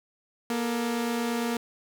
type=tone pair together; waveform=sawtooth; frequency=236.7 / 444.7 Hz; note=A#3 / A4; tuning=+27 / +18 cents; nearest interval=major seventh; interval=1091 cents; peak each=-23 / -31 dBFS; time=0.5-1.57 s; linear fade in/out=2 ms; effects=none